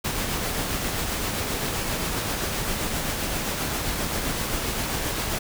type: noise with tremolo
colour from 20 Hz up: pink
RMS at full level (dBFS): -26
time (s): 0.04-5.39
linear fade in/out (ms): 10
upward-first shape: triangle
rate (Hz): 7.6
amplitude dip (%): 30
effects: none